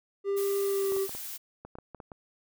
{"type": "tone with pitch glide", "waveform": "triangle", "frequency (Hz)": [397.6, 388.7], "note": ["G4", "G4"], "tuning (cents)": [25, -15], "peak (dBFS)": -24, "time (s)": [0.24, 1.08], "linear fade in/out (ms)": 50, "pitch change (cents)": -40, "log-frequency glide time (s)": [0.65, 0.96]}
{"type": "noise", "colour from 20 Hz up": "blue", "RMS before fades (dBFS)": -39, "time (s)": [0.36, 1.38], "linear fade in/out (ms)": 20}
{"type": "clicks", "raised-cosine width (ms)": 1, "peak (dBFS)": -29, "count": 10, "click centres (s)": [0.921, 0.965, 1.094, 1.15, 1.65, 1.754, 1.786, 1.947, 2.002, 2.118]}
{"effects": []}